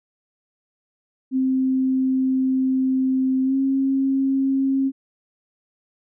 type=tone with pitch glide; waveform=sine; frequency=261.6 to 269.3 Hz; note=C4 to C#4; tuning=0 to -50 cents; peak=-17 dBFS; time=1.31-4.92 s; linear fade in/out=50 ms; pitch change=+50 cents; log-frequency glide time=3.44-3.55 s; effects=none